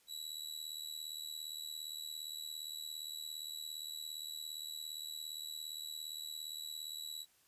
sawtooth tone with amplitude modulation, 3915 Hz, B7, 16 cents flat, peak -36 dBFS, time 0.07-7.26 s, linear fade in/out 50 ms, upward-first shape sine, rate 77.4 Hz, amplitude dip 80%, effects white hiss -70 dBFS RMS until 7.47 s + resampled to 32000 Hz

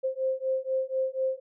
sine beating tone pair, 523.3 / 527.4 Hz, C5 / C5, 0 / +14 cents, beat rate 4.1 Hz, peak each -29 dBFS, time 0.03-1.4 s, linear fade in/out 20 ms, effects none

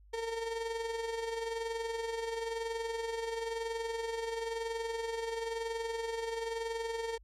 35% pulse tone with amplitude modulation, 456.6 Hz, A#4, 36 cents flat, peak -31 dBFS, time 0.13-7.18 s, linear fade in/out 10 ms, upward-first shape sine, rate 21 Hz, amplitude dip 50%, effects added 50 Hz sine -56 dBFS peak until 7.23 s + low-pass 8000 Hz 12 dB/octave

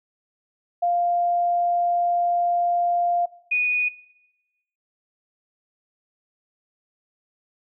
sine tone pair in turn, 698.5 / 2472 Hz, F5 / D#7, 0 / -12 cents, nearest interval octave + minor seventh, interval 2188 cents, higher second, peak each -18 / -18 dBFS, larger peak neither, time 0.82-3.26 / 3.51-3.89 s, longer first, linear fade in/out 10 ms, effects noise-tail reverb RT60 1.0 s tail -21 dB re dry

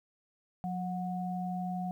sine tone pair together, 180.8 / 731.6 Hz, F#3 / F#5, -40 / -20 cents, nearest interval 2 octaves, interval 2420 cents, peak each -34 / -37 dBFS, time 0.64-1.91 s, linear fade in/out 0 ms, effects 11-bit

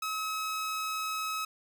sawtooth tone, 1282 Hz, E6, 49 cents flat, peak -28 dBFS, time 0.02-1.45 s, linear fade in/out 5 ms, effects none

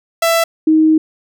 sawtooth / sine tone pair in turn, 665 / 314.4 Hz, E5 / D#4, +15 / +18 cents, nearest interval octave + minor second, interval 1297 cents, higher first, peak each -7 / -7 dBFS, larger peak neither, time 0.22-0.44 / 0.67-0.98 s, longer second, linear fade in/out 5 ms, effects none

